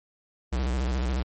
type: tone with vibrato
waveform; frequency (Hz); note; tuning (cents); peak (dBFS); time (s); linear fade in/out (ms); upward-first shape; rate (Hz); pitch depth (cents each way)
square; 63.1; B1; +38; -25; 0.52-1.23; 10; square; 14; 100
effects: MP3 32 kbps